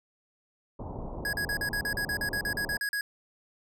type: low-pass noise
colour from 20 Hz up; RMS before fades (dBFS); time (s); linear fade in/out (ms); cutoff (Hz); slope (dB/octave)
pink; -38; 0.79-2.78; 5; 980; 48
type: tone bursts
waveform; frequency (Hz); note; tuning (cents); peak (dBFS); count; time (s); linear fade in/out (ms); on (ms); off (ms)
square; 1661.2; G#6; 0; -29; 15; 1.25-3.01; 2; 80; 40
effects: none